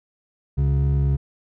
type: tone pair together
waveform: triangle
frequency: 69 / 138 Hz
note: C#2 / C#3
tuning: -7 / -7 cents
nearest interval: octave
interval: 1200 cents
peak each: -16 dBFS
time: 0.57-1.17 s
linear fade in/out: 20 ms
effects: tanh soft clip ceiling -13 dBFS